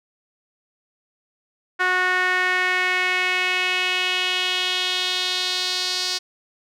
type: tone with band-pass filter sweep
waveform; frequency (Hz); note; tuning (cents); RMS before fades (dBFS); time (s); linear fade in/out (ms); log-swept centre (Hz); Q
sawtooth; 366.3; F#4; -17; -22; 1.79-6.19; 20; 1600 to 4700; 3
effects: none